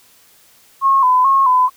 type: tone with vibrato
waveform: sine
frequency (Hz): 1046.5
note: C6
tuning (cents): 0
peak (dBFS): -9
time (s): 0.81-1.7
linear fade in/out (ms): 50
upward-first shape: square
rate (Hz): 2.3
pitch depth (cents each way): 64
effects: white hiss -50 dBFS RMS until 1.76 s